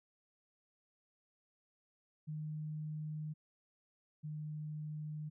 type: tone pair in turn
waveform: sine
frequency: 153.4 / 152.25 Hz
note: D#3 / D#3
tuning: -24 / -37 cents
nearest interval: unison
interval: 13 cents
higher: first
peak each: -39 / -40 dBFS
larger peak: first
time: 2.27-3.34 / 4.23-5.3 s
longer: neither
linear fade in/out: 20 ms
effects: none